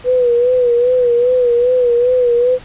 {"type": "tone with vibrato", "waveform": "sine", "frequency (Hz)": 490.3, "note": "B4", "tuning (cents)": -13, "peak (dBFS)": -9, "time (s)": [0.04, 2.59], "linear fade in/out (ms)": 50, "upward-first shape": "sine", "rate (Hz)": 2.5, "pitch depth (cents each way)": 59, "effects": ["pink hiss -38 dBFS RMS until 2.64 s", "resampled to 8000 Hz"]}